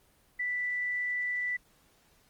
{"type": "tone", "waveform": "sine", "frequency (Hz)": 1975.5, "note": "B6", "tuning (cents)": 0, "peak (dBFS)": -29, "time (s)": [0.39, 1.57], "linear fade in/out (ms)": 10, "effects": ["pink hiss -65 dBFS RMS until 2.29 s", "Opus 24 kbps"]}